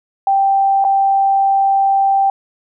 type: tone with dropouts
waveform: sine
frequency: 784 Hz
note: G5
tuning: in tune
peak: -10 dBFS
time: 0.27-2.3 s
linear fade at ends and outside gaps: 2 ms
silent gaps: 0.842-0.848 s
effects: none